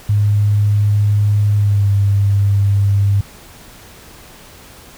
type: tone with pitch glide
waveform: sine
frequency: 103.4 to 100.17 Hz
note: G#2 to G2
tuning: -7 to +38 cents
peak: -10 dBFS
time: 0.09-3.21 s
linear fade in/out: 5 ms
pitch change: -55 cents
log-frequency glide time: 1.56-1.88 s
effects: pink hiss -40 dBFS RMS until 4.97 s